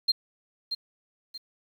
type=tone with echo; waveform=sine; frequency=4186 Hz; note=C8; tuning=in tune; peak=-18 dBFS; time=0.08-0.12 s; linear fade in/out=10 ms; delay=630 ms; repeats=2; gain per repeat=-9 dB; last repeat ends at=1.38 s; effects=tanh soft clip ceiling -14 dBFS + 9-bit